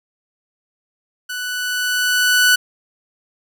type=tone with level ramp; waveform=sawtooth; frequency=1486 Hz; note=F#6; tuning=7 cents sharp; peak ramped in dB=-21 to -6 dBFS; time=1.29-2.56 s; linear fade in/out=10 ms; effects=none